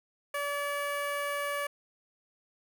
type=tone with notch filter; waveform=15% pulse; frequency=574 Hz; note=D5; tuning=40 cents flat; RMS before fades=-33 dBFS; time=0.34-1.67 s; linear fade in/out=5 ms; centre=5500 Hz; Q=1.9; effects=none